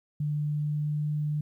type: tone with pitch glide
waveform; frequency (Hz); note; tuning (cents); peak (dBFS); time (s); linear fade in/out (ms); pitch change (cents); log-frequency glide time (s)
sine; 148.7 to 149.73; D3 to D3; +22 to +34; -26; 0.2-1.41; 5; +12; 0.44-1.04
effects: 11-bit